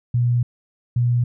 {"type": "tone pair in turn", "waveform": "sine", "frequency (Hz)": [121.1, 121.1], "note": ["B2", "B2"], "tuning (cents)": [-34, -34], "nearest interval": "unison", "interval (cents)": 0, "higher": "neither", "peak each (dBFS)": -15, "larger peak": "neither", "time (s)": [[0.14, 0.43], [0.96, 1.24]], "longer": "first", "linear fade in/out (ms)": 5, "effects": []}